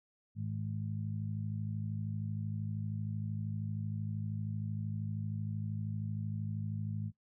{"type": "harmonic tone", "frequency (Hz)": 52.9, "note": "G#1", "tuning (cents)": 33, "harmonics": [2, 3, 4], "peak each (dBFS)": [-37, -41, -43], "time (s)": [0.35, 7.12], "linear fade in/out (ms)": 50, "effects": ["noise-tail reverb RT60 0.1 s tail -18 dB re dry"]}